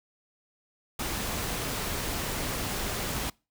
pink noise, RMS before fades -32 dBFS, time 0.99-3.3 s, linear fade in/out 5 ms, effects noise-tail reverb RT60 0.3 s tail -26 dB re dry

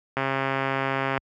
click train, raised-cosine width 0.5 ms, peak -10 dBFS, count 137, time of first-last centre 0.17-1.177 s, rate 135 Hz, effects high-pass 60 Hz 12 dB/octave

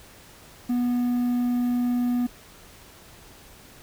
triangle tone with quantisation, 244.3 Hz, B3, 19 cents flat, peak -19 dBFS, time 0.69-2.27 s, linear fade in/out 10 ms, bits 8, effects pink hiss -49 dBFS RMS until 3.82 s

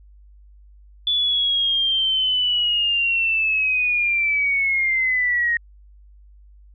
sine linear sweep, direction down, 3464 to 1864.7 Hz, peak -17 dBFS, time 1.07-5.57 s, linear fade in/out 2 ms, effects added 50 Hz sine -45 dBFS peak until 6.74 s

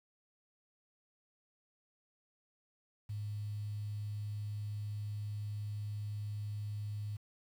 sine tone with quantisation, 104.3 Hz, G#2, 8 cents sharp, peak -37 dBFS, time 3.09-7.17 s, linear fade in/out 10 ms, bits 10, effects none

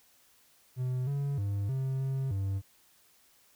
triangle tone with pitch steps, 127.1 / 141 / 100.4 / 132.9 / 134 / 97.5 Hz, C3 / C#3 / G2 / C3 / C3 / G2, -50 / +30 / +42 / +27 / +42 / -9 cents, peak -27 dBFS, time 0.76-2.62 s, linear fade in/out 50 ms, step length 310 ms, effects white hiss -64 dBFS RMS until 3.55 s

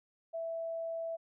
sine tone, 660 Hz, E5, 2 cents sharp, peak -35 dBFS, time 0.33-1.17 s, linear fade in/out 20 ms, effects none

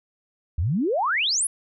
sine exponential sweep, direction up, 70.2 to 11175 Hz, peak -20 dBFS, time 0.58-1.47 s, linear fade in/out 5 ms, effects none

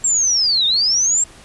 sine linear two-way sweep, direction down then up, 7580 to 3600 to 7580 Hz, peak -13 dBFS, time 0.04-1.24 s, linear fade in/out 5 ms, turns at 0.66 s, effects pink hiss -43 dBFS RMS until 1.44 s + resampled to 24000 Hz

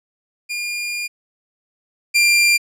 sawtooth tone pair in turn, 2414 / 2385 Hz, D7 / D7, +47 / +26 cents, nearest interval unison, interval 21 cents, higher first, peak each -19 / -8 dBFS, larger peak second, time 0.49-1.08 / 2.14-2.58 s, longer first, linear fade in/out 20 ms, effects low-pass 11000 Hz 12 dB/octave

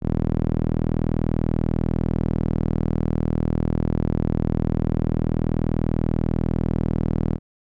sawtooth tone with band-pass filter, 40.22 Hz, E1, 42 cents flat, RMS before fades -22 dBFS, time 0.01-7.39 s, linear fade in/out 50 ms, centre 200 Hz, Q 0.87, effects none

